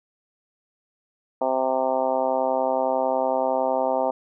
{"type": "harmonic tone", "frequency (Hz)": 130.81, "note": "C3", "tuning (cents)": 0, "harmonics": [2, 3, 4, 5, 6, 7, 8, 9], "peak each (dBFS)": [-32, -34, -25, -25, -27, -28, -39, -39], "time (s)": [1.41, 4.11], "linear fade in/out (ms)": 5, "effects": []}